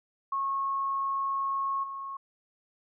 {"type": "tone with level steps", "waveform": "sine", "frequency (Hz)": 1093, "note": "C#6", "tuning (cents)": -25, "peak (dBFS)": [-27, -35], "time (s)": [0.32, 2.17], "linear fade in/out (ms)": 5, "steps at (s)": 1.83, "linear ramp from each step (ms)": 10, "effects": []}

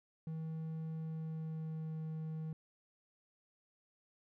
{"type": "tone with pitch glide", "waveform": "triangle", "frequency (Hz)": [160, 158.25], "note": ["D#3", "D#3"], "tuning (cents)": [49, 30], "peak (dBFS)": -37, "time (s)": [0.27, 2.53], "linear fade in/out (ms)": 2, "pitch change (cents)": -19, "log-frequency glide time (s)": [0.95, 2.01], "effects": []}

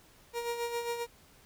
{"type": "tone with tremolo", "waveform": "30% pulse", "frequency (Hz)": 472, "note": "A#4", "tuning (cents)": 22, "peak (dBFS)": -28, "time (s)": [0.33, 1.07], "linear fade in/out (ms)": 50, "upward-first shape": "sine", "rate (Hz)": 7.4, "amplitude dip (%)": 55, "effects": ["pink hiss -60 dBFS RMS until 1.45 s"]}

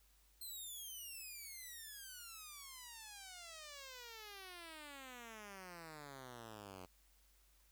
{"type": "exponential sweep", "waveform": "5% pulse", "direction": "down", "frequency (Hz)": [4186, 89.1], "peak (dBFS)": -40, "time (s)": [0.41, 6.86], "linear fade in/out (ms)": 5, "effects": ["added 50 Hz sine -70 dBFS peak until 7.71 s", "white hiss -73 dBFS RMS until 7.71 s"]}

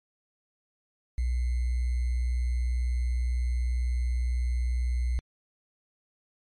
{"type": "tone with sample-and-hold", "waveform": "sine", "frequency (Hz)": 61, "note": "B1", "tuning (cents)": -21, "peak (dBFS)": -24, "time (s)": [1.18, 5.19], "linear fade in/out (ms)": 0, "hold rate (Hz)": 2100, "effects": ["MP3 48 kbps"]}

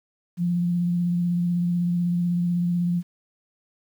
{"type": "tone with vibrato", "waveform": "sine", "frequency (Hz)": 174.61, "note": "F3", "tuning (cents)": 0, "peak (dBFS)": -20, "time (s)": [0.37, 3.03], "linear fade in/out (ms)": 50, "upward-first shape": "triangle", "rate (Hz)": 16, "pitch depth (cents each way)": 24, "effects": ["9-bit"]}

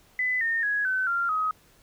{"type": "tone with pitch steps", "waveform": "sine", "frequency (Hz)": [2006, 1828.9, 1667.5, 1520.3, 1386.1, 1263.7], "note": ["B6", "A#6", "G#6", "F#6", "F6", "D#6"], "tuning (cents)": [26, -34, 7, 47, -13, 26], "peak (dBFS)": -23, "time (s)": [0.19, 1.51], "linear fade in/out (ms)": 2, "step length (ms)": 220, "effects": ["pink hiss -59 dBFS RMS until 1.82 s"]}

